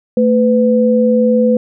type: tone pair together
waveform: sine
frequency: 223.2 / 501 Hz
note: A3 / B4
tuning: +25 / +25 cents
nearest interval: octave + major second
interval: 1400 cents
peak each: -11 dBFS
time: 0.17-1.57 s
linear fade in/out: 2 ms
effects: none